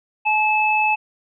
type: tone pair together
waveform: sine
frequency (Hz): 854.7 / 2609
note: G#5 / E7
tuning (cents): +49 / -18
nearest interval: octave + perfect fifth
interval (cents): 1933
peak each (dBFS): -18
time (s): 0.25-0.96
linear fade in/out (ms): 20
effects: none